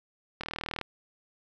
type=click train; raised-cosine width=0.3 ms; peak=-18 dBFS; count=17; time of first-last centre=0.41-0.813 s; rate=39.7 Hz; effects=none